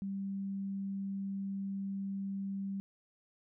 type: tone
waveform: sine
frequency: 196 Hz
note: G3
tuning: in tune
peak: -35 dBFS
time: 0.02-2.8 s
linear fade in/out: 0 ms
effects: none